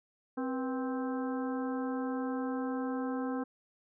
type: harmonic tone with a mistuned harmonic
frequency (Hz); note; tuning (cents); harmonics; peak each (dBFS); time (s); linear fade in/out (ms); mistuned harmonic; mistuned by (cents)
261.6; C4; 0; 1 / 2 / 3 / 4 / 5 / 6; -33 / -39 / -43 / -45 / -47 / -49; 0.37-3.44; 10; 2; -110
effects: none